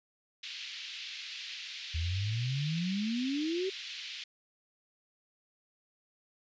pink band-pass noise, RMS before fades -43 dBFS, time 0.43-4.24 s, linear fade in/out 5 ms, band 2500 to 4500 Hz, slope 24 dB/octave
sine exponential sweep, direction up, 77.78 to 392.7 Hz, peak -30 dBFS, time 1.94-3.7 s, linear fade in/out 10 ms
effects resampled to 16000 Hz

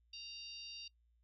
harmonic tone with a mistuned harmonic, 930 Hz, A#5, 4 cents flat, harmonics 3 / 4 / 5 / 6, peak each -51 / -55 / -49 / -59 dBFS, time 0.13-0.88 s, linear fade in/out 5 ms, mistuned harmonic 6, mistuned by +18 cents, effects noise-tail reverb RT60 0.1 s tail -23 dB re dry + added 58 Hz sine -70 dBFS peak until 1.23 s

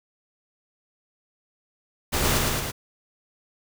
pink noise with echo, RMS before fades -24 dBFS, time 2.12-2.39 s, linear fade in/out 20 ms, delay 110 ms, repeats 3, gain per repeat -2 dB, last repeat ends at 2.72 s, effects none

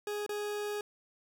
40% pulse tone with dropouts, 415.3 Hz, G#4, in tune, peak -33 dBFS, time 0.07-0.81 s, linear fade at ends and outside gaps 2 ms, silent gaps 0.264-0.292 s, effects none

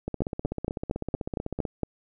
two click trains, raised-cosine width 2 ms, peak -13 / -17 dBFS, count 8 / 26, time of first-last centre 0.22-1.833 / 0.08-1.652 s, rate 4.34 / 15.9 Hz, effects none

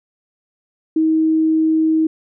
sine tone, 317.6 Hz, D#4, 36 cents sharp, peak -12 dBFS, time 0.96-2.07 s, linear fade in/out 5 ms, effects none

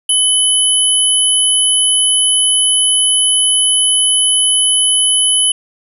sine tone pair together, 3000 / 10691 Hz, F#7 / E9, +23 / +23 cents, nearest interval octave + minor seventh, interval 2200 cents, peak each -12 dBFS, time 0.09-5.52 s, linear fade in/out 5 ms, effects none

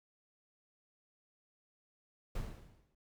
brown noise with exponential decay, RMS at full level -37 dBFS, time 2.35-2.95 s, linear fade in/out 5 ms, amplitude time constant 130 ms, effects none

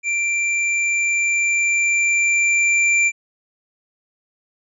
square tone with level ramp, 2358 Hz, D7, 6 cents sharp, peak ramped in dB -19 to -14 dBFS, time 0.03-3.12 s, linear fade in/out 50 ms, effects resampled to 22050 Hz

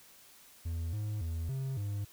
triangle tone with pitch steps, 83.1 / 105.9 / 82.2 / 133.7 / 101.8 Hz, E2 / G#2 / E2 / C3 / G#2, +15 / +34 / -4 / +38 / -34 cents, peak -31 dBFS, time 0.65-2.05 s, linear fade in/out 10 ms, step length 280 ms, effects white hiss -58 dBFS RMS until 2.12 s

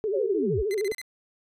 sine tone with vibrato, 408.7 Hz, G#4, 28 cents flat, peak -24 dBFS, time 0.04-0.92 s, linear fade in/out 0 ms, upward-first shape sine, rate 13 Hz, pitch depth 140 cents each way
sine linear sweep, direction down, 590 to 35.98 Hz, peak -26 dBFS, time 0.13-0.63 s, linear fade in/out 20 ms
sawtooth tone bursts, 2047 Hz, C7, 38 cents flat, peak -31 dBFS, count 5, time 0.71-1.015 s, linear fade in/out 0 ms, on 33 ms, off 35 ms
effects resampled to 32000 Hz

